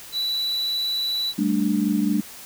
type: tone with vibrato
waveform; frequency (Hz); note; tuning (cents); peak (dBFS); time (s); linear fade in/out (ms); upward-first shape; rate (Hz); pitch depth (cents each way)
triangle; 3951; B7; 0; -21; 0.12-1.34; 50; square; 20; 11
type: chord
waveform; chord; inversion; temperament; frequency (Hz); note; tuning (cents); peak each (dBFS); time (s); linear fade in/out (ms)
sine; G suspended second; none; just; 196 / 220.5 / 294; G3 / A3 / D4; 0 / +4 / +2; -23; 1.38-2.21; 10
effects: white hiss -41 dBFS RMS until 2.45 s